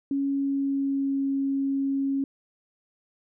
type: tone with pitch glide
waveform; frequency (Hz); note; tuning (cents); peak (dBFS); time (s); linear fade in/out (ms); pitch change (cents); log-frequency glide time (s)
sine; 277.2 to 273.9; C#4 to C#4; 0 to -21; -23; 0.11-2.24; 2; -21; 0.28-1.28
effects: none